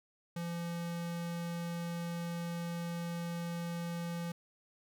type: tone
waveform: square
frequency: 170.6 Hz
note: F3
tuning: 40 cents flat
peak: -37 dBFS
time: 0.36-4.32 s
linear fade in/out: 5 ms
effects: none